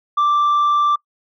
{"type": "tone", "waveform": "sine", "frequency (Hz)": 1174.7, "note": "D6", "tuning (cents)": 0, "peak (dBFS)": -10, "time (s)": [0.17, 0.96], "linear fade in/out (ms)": 10, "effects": ["noise-tail reverb RT60 0.1 s tail -25 dB re dry", "tanh soft clip ceiling -12 dBFS"]}